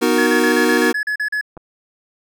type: chord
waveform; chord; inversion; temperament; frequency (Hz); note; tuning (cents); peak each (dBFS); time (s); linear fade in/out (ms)
square; B major seventh; none; equal; 246.9 / 311.1 / 370 / 466.2; B3 / D#4 / F#4 / A#4; 0 / 0 / 0 / 0; -20; 0.01-0.93; 20
type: tone bursts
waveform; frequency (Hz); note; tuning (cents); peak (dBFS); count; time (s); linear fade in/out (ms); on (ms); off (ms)
triangle; 1700; G#6; +40; -16; 10; 0.18-1.412; 5; 89; 38
type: clicks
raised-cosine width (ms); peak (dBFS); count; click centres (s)
1; -23; 2; 1.569 / 1.575
effects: none